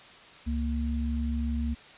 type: tone pair together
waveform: sine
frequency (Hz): 69.3 / 233.1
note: C#2 / A#3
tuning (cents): 0 / 0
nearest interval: octave + major sixth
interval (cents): 2100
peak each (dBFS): -28 / -31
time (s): 0.46-1.75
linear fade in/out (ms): 20
effects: white hiss -50 dBFS RMS until 1.97 s + resampled to 8000 Hz